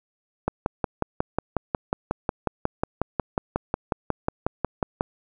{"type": "click train", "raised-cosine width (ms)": 1, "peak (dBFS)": -8, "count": 26, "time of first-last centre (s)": [0.48, 5.009], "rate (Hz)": 5.52, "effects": []}